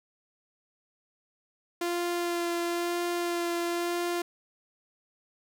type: tone with vibrato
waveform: sawtooth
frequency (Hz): 345.7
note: F4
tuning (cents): -18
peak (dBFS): -24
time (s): 1.81-4.22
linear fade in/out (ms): 5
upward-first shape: sine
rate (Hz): 1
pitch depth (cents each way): 13
effects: none